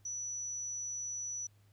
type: tone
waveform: sine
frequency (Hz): 5920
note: F#8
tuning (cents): 0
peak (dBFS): -37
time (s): 0.05-1.47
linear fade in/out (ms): 5
effects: added 102 Hz sine -62 dBFS peak until 1.72 s + pink hiss -73 dBFS RMS until 1.72 s